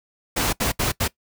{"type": "noise bursts at uneven times", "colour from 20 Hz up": "pink", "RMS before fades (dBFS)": -22, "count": 4, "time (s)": [[0.36, 0.53], [0.6, 0.72], [0.79, 0.92], [1, 1.08]], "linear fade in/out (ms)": 10, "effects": ["noise-tail reverb RT60 0.1 s tail -20 dB re dry"]}